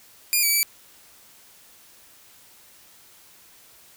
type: tone with pitch steps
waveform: 5% pulse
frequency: 2420 / 2293 / 2308 Hz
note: D#7 / D7 / D7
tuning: -49 / -42 / -31 cents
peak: -9 dBFS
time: 0.33-0.63 s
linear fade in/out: 0 ms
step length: 100 ms
effects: white hiss -52 dBFS RMS until 3.96 s